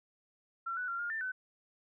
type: tone with pitch steps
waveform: sine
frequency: 1360 / 1483 / 1379 / 1416 / 1785 / 1513 Hz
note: F6 / F#6 / F6 / F6 / A6 / F#6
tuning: -46 / +4 / -22 / +23 / +24 / +38 cents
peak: -34 dBFS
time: 0.66-1.32 s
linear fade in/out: 10 ms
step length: 110 ms
effects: none